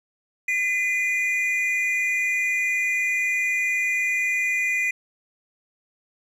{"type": "tone pair together", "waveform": "triangle", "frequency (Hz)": [2027, 2432], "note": ["B6", "D#7"], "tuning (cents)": [45, -40], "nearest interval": "minor third", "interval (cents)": 315, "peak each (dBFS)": -22, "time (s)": [0.48, 4.91], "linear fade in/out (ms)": 5, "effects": []}